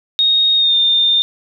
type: tone with pitch glide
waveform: sine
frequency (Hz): 3729 to 3619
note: A#7 to A7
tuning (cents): 0 to +48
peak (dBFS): -10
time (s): 0.19-1.22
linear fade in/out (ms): 0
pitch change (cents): -52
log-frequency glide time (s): 0.56-0.76
effects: none